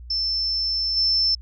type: tone with level steps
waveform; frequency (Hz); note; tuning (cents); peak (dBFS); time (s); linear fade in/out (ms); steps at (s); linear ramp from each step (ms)
sine; 5310; E8; +12; -21 / -17; 0.1-1.35; 5; 0.96; 20
effects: added 60 Hz sine -37 dBFS peak until 1.41 s